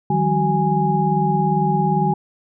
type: tone cluster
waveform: sine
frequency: 154.8 / 177.2 / 194.8 / 377.2 / 827 Hz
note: D#3 / F3 / G3 / F#4 / G#5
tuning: -9 / +25 / -11 / +33 / -8 cents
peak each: -20 / -26 / -22 / -25 / -19 dBFS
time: 0.1-2.14 s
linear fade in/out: 5 ms
effects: none